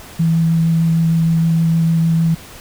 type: tone with vibrato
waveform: sine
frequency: 164.2 Hz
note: E3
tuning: 6 cents flat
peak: -11 dBFS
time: 0.19-2.35 s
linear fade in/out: 10 ms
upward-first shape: sine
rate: 6.5 Hz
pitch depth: 10 cents each way
effects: pink hiss -37 dBFS RMS until 2.6 s